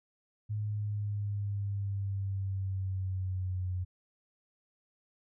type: exponential sweep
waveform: sine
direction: down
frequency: 106 to 90.9 Hz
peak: -31 dBFS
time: 0.49-3.85 s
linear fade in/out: 20 ms
effects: none